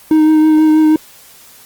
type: tone with vibrato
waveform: triangle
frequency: 311.1 Hz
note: D#4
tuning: in tune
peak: -4 dBFS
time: 0.11-0.96 s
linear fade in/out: 2 ms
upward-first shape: triangle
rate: 6.2 Hz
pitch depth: 19 cents each way
effects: white hiss -41 dBFS RMS until 1.65 s + Opus 24 kbps